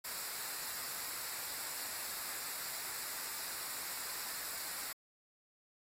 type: noise with comb filter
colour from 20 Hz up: white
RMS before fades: -42 dBFS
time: 0.04-4.93 s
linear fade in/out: 10 ms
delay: 0.32 ms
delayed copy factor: -0.6
effects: AAC 48 kbps